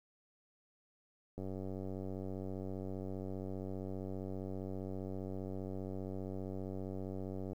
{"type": "click train", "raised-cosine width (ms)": 2, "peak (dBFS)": -30, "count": 586, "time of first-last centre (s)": [1.38, 7.531], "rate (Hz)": 95.1, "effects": ["11-bit"]}